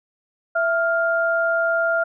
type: tone pair together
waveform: sine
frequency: 663.9 / 1401 Hz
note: E5 / F6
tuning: +12 / +5 cents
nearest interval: octave + minor second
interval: 1293 cents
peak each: -20 dBFS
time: 0.55-2.04 s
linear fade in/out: 10 ms
effects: none